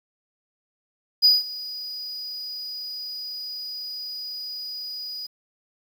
triangle tone with ADSR envelope, 4934 Hz, D#8, 15 cents flat, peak -9 dBFS, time 1.22-5.27 s, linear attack 28 ms, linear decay 180 ms, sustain -21 dB, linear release 13 ms, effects tanh soft clip ceiling -7 dBFS + 8-bit

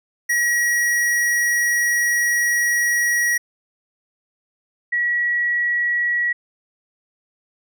square / sine tone pair in turn, 1910 / 1924.4 Hz, A#6 / B6, +42 / -45 cents, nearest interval unison, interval 13 cents, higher second, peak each -17 dBFS, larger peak neither, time 0.29-3.38 / 4.92-6.33 s, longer first, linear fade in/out 10 ms, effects none

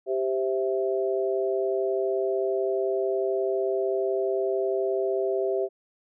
sine chord, C major, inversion second, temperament equal, 392 / 523.3 / 659.3 Hz, G4 / C5 / E5, 0 / 0 / 0 cents, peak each -25 / -31 / -29 dBFS, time 0.06-5.69 s, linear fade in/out 50 ms, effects none

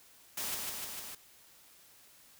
white noise with echo, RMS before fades -37 dBFS, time 0.37-0.55 s, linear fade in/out 5 ms, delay 150 ms, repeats 4, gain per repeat -2 dB, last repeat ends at 1.15 s, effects white hiss -60 dBFS RMS until 2.39 s

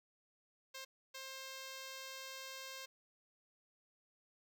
5% pulse tone bursts at uneven times, 530 Hz, C5, 22 cents sharp, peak -35 dBFS, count 2, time 0.74-0.85 / 1.14-2.86 s, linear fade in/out 10 ms, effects none

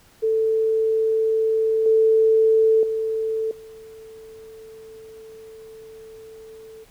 sine tone with level steps, 442.4 Hz, A4, 9 cents sharp, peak -17 / -13 / -21 / -39 dBFS, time 0.22-6.85 s, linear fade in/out 20 ms, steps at 1.86 / 2.83 / 3.51 s, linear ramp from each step 2 ms, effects pink hiss -54 dBFS RMS until 6.9 s

